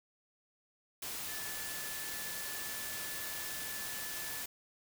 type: tone in noise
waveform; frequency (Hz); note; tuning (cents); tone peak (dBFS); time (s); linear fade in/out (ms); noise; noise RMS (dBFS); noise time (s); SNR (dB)
sine; 1740; A6; -20; -47; 1.28-4.42; 5; white; -41; 1.02-4.46; -9
effects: none